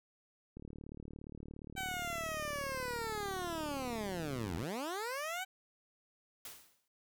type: click train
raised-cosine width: 3 ms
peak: -35 dBFS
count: 152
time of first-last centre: 0.57-4.629 s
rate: 37.2 Hz
type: linear two-way sweep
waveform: 15% pulse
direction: down then up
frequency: 772 to 77.3 to 772 Hz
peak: -31 dBFS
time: 1.76-5.45 s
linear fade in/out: 20 ms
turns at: 4.56 s
type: noise with exponential decay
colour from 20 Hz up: white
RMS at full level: -45 dBFS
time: 6.45-6.88 s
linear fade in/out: 2 ms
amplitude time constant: 92 ms
effects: none